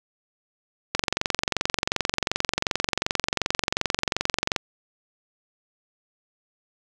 click train, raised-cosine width 0.2 ms, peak -4 dBFS, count 83, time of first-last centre 0.95-4.562 s, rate 22.7 Hz, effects none

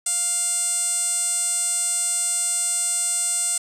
sawtooth tone with band-pass filter, 700 Hz, F5, 4 cents sharp, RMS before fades -23 dBFS, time 0.06-3.58 s, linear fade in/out 5 ms, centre 8300 Hz, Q 9.4, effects none

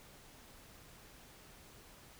silence, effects pink hiss -58 dBFS RMS until 2.19 s

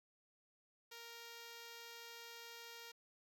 5% pulse tone, 466.2 Hz, A#4, in tune, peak -40 dBFS, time 0.91-2.92 s, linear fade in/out 10 ms, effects 13-bit

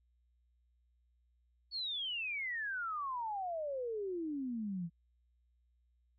sine exponential sweep, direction down, 4485 to 162.5 Hz, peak -36 dBFS, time 1.71-4.9 s, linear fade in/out 50 ms, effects added 60 Hz sine -70 dBFS peak until 6.18 s

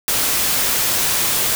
white noise, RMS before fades -18 dBFS, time 0.08-1.55 s, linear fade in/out 0 ms, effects none

